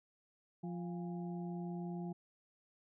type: harmonic tone with a mistuned harmonic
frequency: 174.61 Hz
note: F3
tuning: in tune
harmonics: 1 / 2 / 4 / 5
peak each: -40 / -47 / -53 / -55 dBFS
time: 0.63-2.13 s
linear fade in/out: 10 ms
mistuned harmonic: 5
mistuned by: -110 cents
effects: none